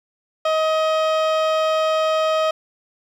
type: tone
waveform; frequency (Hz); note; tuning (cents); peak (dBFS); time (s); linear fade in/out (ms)
30% pulse; 631; D#5; +24; -14; 0.45-2.51; 5
effects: low-pass 4000 Hz 12 dB/octave + 8-bit